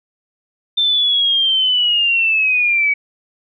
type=linear sweep; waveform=sine; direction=down; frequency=3581 to 2256 Hz; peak=-12 dBFS; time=0.77-2.94 s; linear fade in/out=10 ms; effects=none